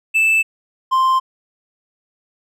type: tone pair in turn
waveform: triangle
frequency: 2637 / 1046.5 Hz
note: E7 / C6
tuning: 0 / 0 cents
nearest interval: octave + major third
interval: 1600 cents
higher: first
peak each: -10 dBFS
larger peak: neither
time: 0.14-0.43 / 0.91-1.2 s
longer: neither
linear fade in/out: 20 ms
effects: none